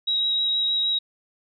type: tone with vibrato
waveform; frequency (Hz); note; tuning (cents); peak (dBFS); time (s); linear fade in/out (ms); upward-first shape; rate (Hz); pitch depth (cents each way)
sine; 3831; A#7; +47; -20; 0.07-0.99; 10; triangle; 6.4; 13
effects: none